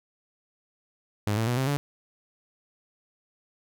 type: tone with pitch steps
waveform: sawtooth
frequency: 103.83 / 112.58 / 122.06 / 132.34 / 143.48 Hz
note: G#2 / A2 / B2 / C3 / D3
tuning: 0 / +40 / -20 / +20 / -40 cents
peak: -20 dBFS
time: 1.27-1.77 s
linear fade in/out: 0 ms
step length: 100 ms
effects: none